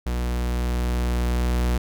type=tone with level ramp; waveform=45% pulse; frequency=60.6 Hz; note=B1; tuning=32 cents flat; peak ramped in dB=-23 to -19 dBFS; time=0.06-1.78 s; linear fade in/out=5 ms; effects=none